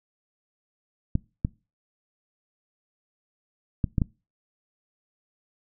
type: clicks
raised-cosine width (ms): 5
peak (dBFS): -10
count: 5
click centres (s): 1.154 / 1.449 / 3.842 / 3.982 / 4.018
effects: noise-tail reverb RT60 0.3 s tail -24 dB re dry